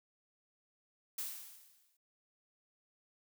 blue noise with exponential decay, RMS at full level -38 dBFS, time 1.18-1.97 s, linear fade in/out 5 ms, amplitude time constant 170 ms, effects none

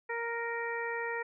harmonic tone, 466.2 Hz, A#4, in tune, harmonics 1 / 2 / 3 / 4 / 5, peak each -37 / -39 / -43 / -37 / -44 dBFS, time 0.09-1.23 s, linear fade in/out 10 ms, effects none

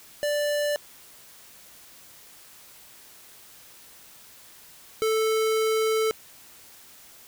square tone pair in turn, 587.3 / 440 Hz, D5 / A4, 0 / 0 cents, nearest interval perfect fourth, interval 500 cents, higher first, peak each -24 / -22 dBFS, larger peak second, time 0.23-0.76 / 5.02-6.11 s, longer second, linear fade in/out 0 ms, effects white hiss -50 dBFS RMS until 7.27 s

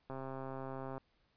click train, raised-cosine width 1 ms, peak -30 dBFS, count 118, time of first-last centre 0.1-0.98 s, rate 133 Hz, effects pink hiss -75 dBFS RMS until 1.36 s + resampled to 11025 Hz

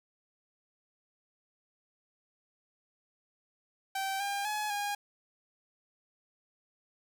sawtooth tone with pitch steps, 776 / 802 / 846 / 817 Hz, G5 / G5 / G#5 / G#5, -18 / +39 / +32 / -29 cents, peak -28 dBFS, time 3.95-4.95 s, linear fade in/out 5 ms, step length 250 ms, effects none

